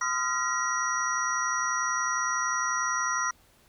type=tone cluster; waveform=sine; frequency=1026 / 1245 / 1376 / 1909 / 5790 Hz; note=C6 / D#6 / F6 / A#6 / F#8; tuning=-34 / +1 / -26 / +41 / -38 cents; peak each=-32 / -34 / -30 / -33 / -32 dBFS; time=0.01-3.31 s; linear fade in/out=5 ms; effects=pink hiss -61 dBFS RMS until 3.68 s